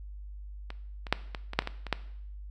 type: clicks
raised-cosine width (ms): 0.3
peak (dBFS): -23 / -24 / -6 / -19 / -20 / -6 / -25 / -16 / -22 / -9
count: 10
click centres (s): 0.704 / 1.068 / 1.126 / 1.348 / 1.534 / 1.59 / 1.622 / 1.674 / 1.867 / 1.927
effects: noise-tail reverb RT60 0.7 s tail -17 dB re dry + added 50 Hz sine -40 dBFS peak until 2.5 s